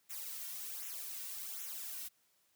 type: noise with flanger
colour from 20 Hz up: blue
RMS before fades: -44 dBFS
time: 0.09-2.09 s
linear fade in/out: 20 ms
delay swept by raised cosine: 0.21 to 2.41 ms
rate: 1.3 Hz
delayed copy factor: -0.7
effects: white hiss -74 dBFS RMS until 2.55 s + high-pass 80 Hz 12 dB/octave